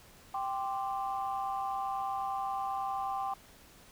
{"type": "chord", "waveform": "sine", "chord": "G suspended fourth", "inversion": "none", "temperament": "equal", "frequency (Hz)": [784, 1046.5, 1174.7], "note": ["G5", "C6", "D6"], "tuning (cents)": [0, 0, 0], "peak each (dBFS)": [-33, -38, -39], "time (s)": [0.34, 3.34], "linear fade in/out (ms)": 5, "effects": ["tanh soft clip ceiling -24 dBFS", "pink hiss -57 dBFS RMS until 3.91 s"]}